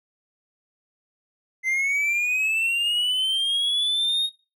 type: linear sweep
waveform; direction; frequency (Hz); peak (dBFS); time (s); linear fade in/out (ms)
triangle; up; 2054 to 3747; -19; 1.63-4.3; 50
effects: noise-tail reverb RT60 0.3 s tail -21 dB re dry